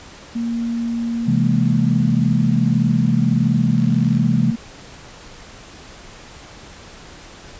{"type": "tone with pitch glide", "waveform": "sine", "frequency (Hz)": [233.1, 229.2], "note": ["A#3", "A#3"], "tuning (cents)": [0, -29], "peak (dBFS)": -19, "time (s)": [0.35, 4.56], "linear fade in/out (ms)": 10, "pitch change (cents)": -29, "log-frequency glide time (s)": [1.02, 2.78]}
{"type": "chord", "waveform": "sine", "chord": "C augmented", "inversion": "none", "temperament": "equal", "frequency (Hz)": [130.81, 164.81, 207.7], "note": ["C3", "E3", "G#3"], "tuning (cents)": [0, 0, 0], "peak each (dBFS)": -19, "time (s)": [1.26, 4.52], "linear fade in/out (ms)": 20}
{"type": "click train", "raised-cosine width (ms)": 0.2, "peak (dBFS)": -25, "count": 20, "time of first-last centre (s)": [3.78, 4.171], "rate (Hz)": 48.6}
{"effects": ["pink hiss -40 dBFS RMS until 7.59 s", "resampled to 16000 Hz"]}